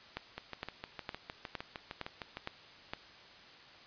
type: two click trains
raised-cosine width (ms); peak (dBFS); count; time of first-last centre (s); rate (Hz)
0.3; -21 / -24; 7 / 14; 0.17-2.935 / 0.38-2.371; 2.17 / 6.53
effects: white hiss -55 dBFS RMS until 3.86 s + resampled to 11025 Hz